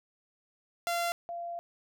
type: tone pair in turn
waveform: sawtooth / sine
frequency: 688 / 688 Hz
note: F5 / F5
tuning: -26 / -26 cents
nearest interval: unison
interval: 0 cents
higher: neither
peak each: -25 / -35 dBFS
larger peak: first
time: 0.87-1.12 / 1.29-1.59 s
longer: second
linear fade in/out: 0 ms
effects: none